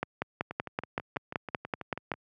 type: two click trains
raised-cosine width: 0.5 ms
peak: -22 / -14 dBFS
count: 11 / 12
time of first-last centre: 0.51-2.139 / 0.03-2.117 s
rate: 6.14 / 5.27 Hz
effects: high-pass 100 Hz 12 dB/octave